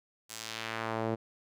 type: tone with band-pass filter sweep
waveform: sawtooth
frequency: 112.5 Hz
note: A2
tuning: 39 cents sharp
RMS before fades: -36 dBFS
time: 0.29-1.16 s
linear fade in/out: 20 ms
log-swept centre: 9200 to 410 Hz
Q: 0.97
effects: none